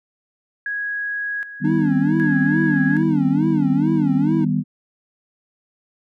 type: tone with tremolo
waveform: sine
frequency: 1658 Hz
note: G#6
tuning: 3 cents flat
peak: -22 dBFS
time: 0.66-3.03 s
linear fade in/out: 2 ms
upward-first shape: square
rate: 0.65 Hz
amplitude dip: 70%
type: chord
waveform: sine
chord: Eb augmented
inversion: none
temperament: equal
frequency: 155.56 / 196 / 246.9 Hz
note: Eb3 / G3 / B3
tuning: 0 / 0 / 0 cents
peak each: -21 dBFS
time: 1.6-4.64 s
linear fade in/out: 50 ms
type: tone with vibrato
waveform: triangle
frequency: 293.7 Hz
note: D4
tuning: in tune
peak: -16 dBFS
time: 1.64-4.45 s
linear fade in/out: 10 ms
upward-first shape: sine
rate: 2.3 Hz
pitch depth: 190 cents each way
effects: tanh soft clip ceiling -2 dBFS